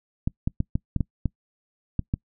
clicks, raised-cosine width 5 ms, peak -11 dBFS, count 9, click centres 0.275 / 0.475 / 0.604 / 0.755 / 0.963 / 1.007 / 1.257 / 1.993 / 2.139 s, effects noise-tail reverb RT60 0.1 s tail -25 dB re dry

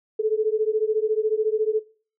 sine beating tone pair, 427.4 / 441.4 Hz, G#4 / A4, +50 / +5 cents, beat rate 14 Hz, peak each -22 dBFS, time 0.19-1.8 s, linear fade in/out 10 ms, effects noise-tail reverb RT60 0.4 s tail -18 dB re dry

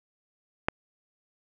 click, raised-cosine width 0.5 ms, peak -8 dBFS, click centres 0.685 s, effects none

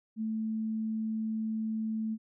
sine tone, 220 Hz, A3, in tune, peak -30 dBFS, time 0.16-2.18 s, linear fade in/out 50 ms, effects none

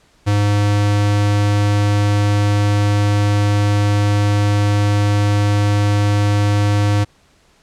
square tone, 102.8 Hz, G#2, 17 cents flat, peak -13 dBFS, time 0.26-7.05 s, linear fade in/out 20 ms, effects pink hiss -54 dBFS RMS until 7.62 s + low-pass 8000 Hz 12 dB/octave

